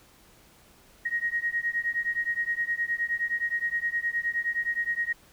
sine beating tone pair, 1876 / 1885.6 Hz, A#6 / A#6, +11 / +19 cents, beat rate 9.6 Hz, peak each -29 dBFS, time 1.05-5.13 s, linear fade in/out 10 ms, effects pink hiss -57 dBFS RMS until 5.32 s

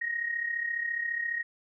sine tone with amplitude modulation, 1875 Hz, A#6, 10 cents sharp, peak -26 dBFS, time 0.01-1.43 s, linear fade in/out 10 ms, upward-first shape sine, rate 34.6 Hz, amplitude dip 65%, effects none

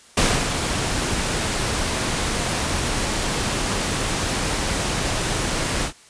pink noise with ADSR envelope, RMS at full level -17 dBFS, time 0.17-5.93 s, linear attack 5 ms, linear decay 290 ms, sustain -6 dB, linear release 93 ms, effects white hiss -49 dBFS RMS until 6.09 s + resampled to 22050 Hz

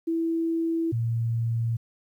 sine tone pair in turn, 329.6 / 115.39 Hz, E4 / A#2, 0 / -17 cents, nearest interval octave + tritone, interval 1817 cents, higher first, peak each -23 dBFS, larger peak neither, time 0.07-0.92 / 0.92-1.77 s, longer neither, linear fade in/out 10 ms, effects 10-bit

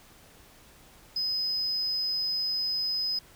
sine tone, 5040 Hz, D#8, 21 cents sharp, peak -25 dBFS, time 1.16-3.19 s, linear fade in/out 5 ms, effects tanh soft clip ceiling -24 dBFS + pink hiss -55 dBFS RMS until 3.35 s

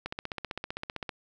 click train, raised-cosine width 0.3 ms, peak -18 dBFS, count 17, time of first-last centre 0.06-1.092 s, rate 15.5 Hz, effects none

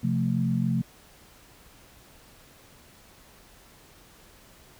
sine chord, F major, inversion second, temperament equal with one note detuned, 130.81 / 174.61 / 221.8 Hz, C3 / F3 / A3, 0 / 0 / +14 cents, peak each -27 dBFS, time 0.03-0.82 s, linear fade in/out 10 ms, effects pink hiss -54 dBFS RMS until 4.79 s

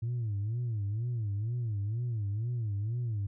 sine tone with vibrato, 110.7 Hz, A2, 11 cents sharp, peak -28 dBFS, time 0.02-3.27 s, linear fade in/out 10 ms, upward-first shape sine, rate 2.1 Hz, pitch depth 180 cents each way, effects tanh soft clip ceiling -28 dBFS

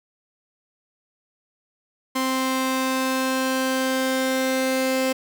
sawtooth tone pair together, 261.6 / 523.3 Hz, C4 / C5, 0 / 0 cents, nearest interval octave, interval 1200 cents, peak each -19 dBFS, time 2.15-5.13 s, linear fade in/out 10 ms, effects none

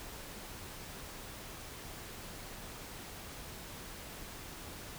silence, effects pink hiss -47 dBFS RMS until 4.98 s

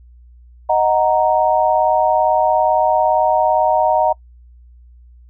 sine chord, D# minor, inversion none, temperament equal, 622.3 / 740 / 932.3 Hz, D#5 / F#5 / A#5, 0 / 0 / 0 cents, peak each -16 dBFS, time 0.69-4.13 s, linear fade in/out 10 ms, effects noise-tail reverb RT60 0.1 s tail -25 dB re dry + added 60 Hz sine -41 dBFS peak until 5.29 s

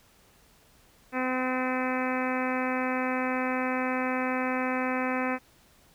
harmonic tone, 256.1 Hz, C4, 37 cents flat, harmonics 1 / 2 / 3 / 4 / 5 / 6 / 7 / 8 / 9 / 10, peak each -30 / -33 / -35 / -36 / -37 / -38 / -38 / -39 / -40 / -40 dBFS, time 1.12-5.39 s, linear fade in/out 50 ms, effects pink hiss -60 dBFS RMS until 5.94 s

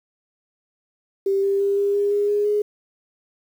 sine tone with pitch steps, 392 / 395.4 / 398.9 / 402.3 / 405.8 / 409.4 / 412.9 / 416.5 Hz, G4 / G4 / G4 / G4 / G#4 / G#4 / G#4 / G#4, 0 / +15 / +30 / +45 / -40 / -25 / -10 / +5 cents, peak -17 dBFS, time 1.26-2.62 s, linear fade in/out 5 ms, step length 170 ms, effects 8-bit

